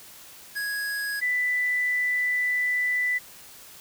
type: tone pair in turn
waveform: square / sine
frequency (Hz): 1661.2 / 1986.4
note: G#6 / B6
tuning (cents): 0 / +9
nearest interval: minor third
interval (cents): 309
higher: second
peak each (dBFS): -28 / -22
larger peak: second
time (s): 0.55-1.21 / 1.21-3.19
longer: second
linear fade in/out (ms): 20
effects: white hiss -47 dBFS RMS until 3.8 s